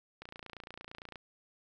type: click train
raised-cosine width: 0.3 ms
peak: -29 dBFS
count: 28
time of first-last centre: 0.22-1.157 s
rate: 28.8 Hz
effects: none